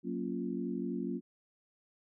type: chord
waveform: sine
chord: Gb major seventh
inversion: none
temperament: equal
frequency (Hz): 185 / 233.1 / 277.2 / 349.2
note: Gb3 / Bb3 / Db4 / F4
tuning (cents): 0 / 0 / 0 / 0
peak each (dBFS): -39 / -38 / -39 / -40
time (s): 0.03-1.21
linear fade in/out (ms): 50
effects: none